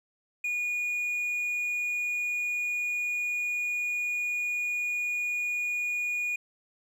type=tone; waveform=triangle; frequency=2448 Hz; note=D#7; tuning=29 cents flat; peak=-26 dBFS; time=0.44-6.36 s; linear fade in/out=5 ms; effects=none